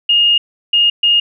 sine tone bursts at uneven times, 2845 Hz, F7, 31 cents sharp, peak -8 dBFS, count 3, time 0.09-0.38 / 0.73-0.9 / 1.03-1.2 s, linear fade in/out 5 ms, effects none

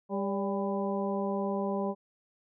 harmonic tone with a mistuned harmonic, 199.2 Hz, G3, 28 cents sharp, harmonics 1 / 2 / 3 / 4 / 5, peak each -32 / -34 / -35 / -39 / -39 dBFS, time 0.09-1.95 s, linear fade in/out 50 ms, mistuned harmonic 3, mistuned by -50 cents, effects none

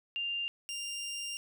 sine / 20% pulse tone pair in turn, 2794 / 2794 Hz, F7 / F7, 0 / 0 cents, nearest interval unison, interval 0 cents, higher neither, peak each -32 / -32 dBFS, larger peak neither, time 0.16-0.48 / 0.69-1.37 s, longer second, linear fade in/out 0 ms, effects none

